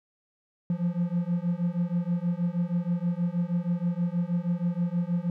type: beating tone pair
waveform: triangle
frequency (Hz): 171.1 / 177.4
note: F3 / F3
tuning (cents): -35 / +27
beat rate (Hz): 6.3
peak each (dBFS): -26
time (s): 0.7-5.3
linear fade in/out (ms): 2
effects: none